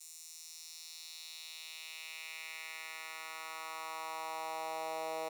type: tone with high-pass filter sweep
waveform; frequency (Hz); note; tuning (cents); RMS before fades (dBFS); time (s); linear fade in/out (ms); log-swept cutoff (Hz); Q
10% pulse; 160; D#3; +49; -44; 0-5.29; 10; 7200 to 570; 2
effects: none